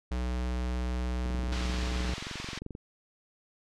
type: tone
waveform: square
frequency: 61.74 Hz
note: B1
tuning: in tune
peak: -30 dBFS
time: 0.11-2.14 s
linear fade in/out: 5 ms
type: click train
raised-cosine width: 3 ms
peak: -27 dBFS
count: 35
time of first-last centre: 1.26-2.751 s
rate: 22.8 Hz
type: band-pass noise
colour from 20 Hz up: white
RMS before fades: -41 dBFS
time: 1.52-2.59 s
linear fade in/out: 5 ms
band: 830 to 4400 Hz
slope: 12 dB/octave
effects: low-pass 7000 Hz 12 dB/octave